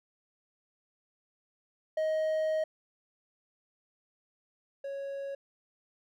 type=tone pair in turn; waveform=triangle; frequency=628 / 553.4 Hz; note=D#5 / C#5; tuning=+16 / -3 cents; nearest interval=major second; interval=219 cents; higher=first; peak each=-25 / -33 dBFS; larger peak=first; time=1.97-2.64 / 4.84-5.35 s; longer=first; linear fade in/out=5 ms; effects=none